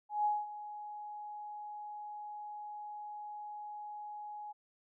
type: tone with ADSR envelope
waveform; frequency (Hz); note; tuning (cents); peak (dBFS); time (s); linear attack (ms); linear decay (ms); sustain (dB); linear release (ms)
sine; 837; G#5; +13; -27; 0.09-4.53; 160; 210; -15; 19
effects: none